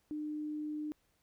sine tone, 302.1 Hz, D4, 49 cents sharp, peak -36 dBFS, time 0.11-0.92 s, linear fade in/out 0 ms, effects pink hiss -75 dBFS RMS until 1.22 s

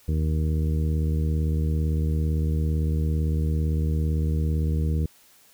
harmonic tone, 77.78 Hz, D#2, in tune, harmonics 1 / 2 / 3 / 4 / 5 / 6, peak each -22 / -27 / -35 / -37 / -41 / -39 dBFS, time 0.08-5.06 s, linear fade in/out 5 ms, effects white hiss -56 dBFS RMS until 5.53 s

